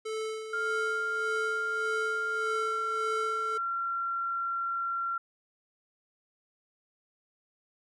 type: tone with tremolo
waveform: square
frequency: 437.8 Hz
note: A4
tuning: 9 cents flat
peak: -32 dBFS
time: 0.05-3.58 s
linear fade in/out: 10 ms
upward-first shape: sine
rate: 1.7 Hz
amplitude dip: 55%
type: tone with pitch glide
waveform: sine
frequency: 1396.9 to 1368.9 Hz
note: F6 to F6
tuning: 0 to -35 cents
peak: -29 dBFS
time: 0.53-5.18 s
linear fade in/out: 5 ms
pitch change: -35 cents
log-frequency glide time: 2.36-2.6 s
effects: resampled to 22050 Hz